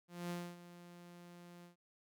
sawtooth tone with ADSR envelope, 174.61 Hz, F3, in tune, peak -35 dBFS, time 0.08-1.76 s, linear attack 220 ms, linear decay 260 ms, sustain -15 dB, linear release 120 ms, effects none

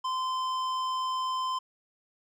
sine tone with hard clipping, 1032 Hz, C6, 24 cents flat, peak -30 dBFS, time 0.04-1.59 s, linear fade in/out 10 ms, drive 11 dB, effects none

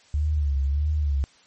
sine tone with vibrato, 72.2 Hz, D2, 29 cents flat, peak -20 dBFS, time 0.14-1.24 s, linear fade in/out 0 ms, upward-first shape sine, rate 1.6 Hz, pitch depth 97 cents each way, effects white hiss -56 dBFS RMS until 1.46 s + MP3 32 kbps

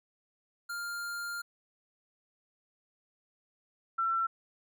square / sine tone pair in turn, 1400 / 1346.6 Hz, F6 / E6, +4 / +36 cents, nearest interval minor second, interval 68 cents, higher first, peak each -36 / -27 dBFS, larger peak second, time 0.69-1.42 / 3.98-4.27 s, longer first, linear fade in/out 10 ms, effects none

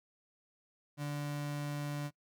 35% pulse tone, 145.8 Hz, D3, 12 cents flat, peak -34 dBFS, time 0.97-2.11 s, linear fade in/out 50 ms, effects noise-tail reverb RT60 0.1 s tail -23 dB re dry

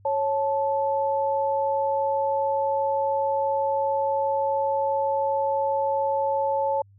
sine tone pair together, 551 / 873.8 Hz, C#5 / A5, -11 / -12 cents, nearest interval minor sixth, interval 799 cents, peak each -24 dBFS, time 0.05-6.82 s, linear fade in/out 5 ms, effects added 99 Hz sine -51 dBFS peak until 6.98 s

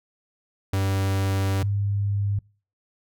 45% pulse / sine tone pair in turn, 97 / 100.89 Hz, G2 / G#2, -18 / -50 cents, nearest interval minor second, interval 68 cents, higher second, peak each -21 dBFS, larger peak neither, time 0.73-1.63 / 1.63-2.39 s, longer first, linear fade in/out 5 ms, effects noise-tail reverb RT60 0.4 s tail -26 dB re dry

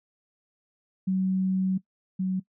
sine tone pair in turn, 188.3 / 187.11 Hz, F#3 / F#3, +31 / +20 cents, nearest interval unison, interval 11 cents, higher first, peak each -22 / -24 dBFS, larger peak first, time 1.07-1.78 / 2.19-2.4 s, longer first, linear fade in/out 10 ms, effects noise-tail reverb RT60 0.1 s tail -19 dB re dry

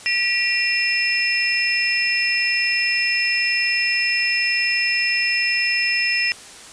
sine tone cluster, 1939 / 2400 / 2731 / 5220 Hz, B6 / D7 / F7 / E8, -32 / +37 / -39 / -18 cents, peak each -23 dBFS, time 0.06-6.32 s, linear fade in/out 0 ms, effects white hiss -40 dBFS RMS until 6.72 s + resampled to 22050 Hz

